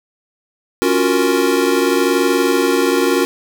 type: chord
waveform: square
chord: Gb major seventh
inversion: second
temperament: equal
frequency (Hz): 277.2 / 349.2 / 370 / 466.2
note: Db4 / F4 / Gb4 / Bb4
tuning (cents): 0 / 0 / 0 / 0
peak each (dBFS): -19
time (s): 0.82-3.25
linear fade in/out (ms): 0
effects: none